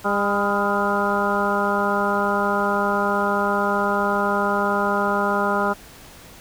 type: harmonic tone with a mistuned harmonic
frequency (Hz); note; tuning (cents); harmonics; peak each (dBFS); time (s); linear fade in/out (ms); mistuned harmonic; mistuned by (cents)
201.7; G3; +50; 1 / 2 / 3 / 4 / 5 / 6 / 7; -26 / -26 / -26 / -26 / -26 / -26 / -26; 0.04-5.74; 20; 6; +56
effects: pink hiss -44 dBFS RMS until 6.4 s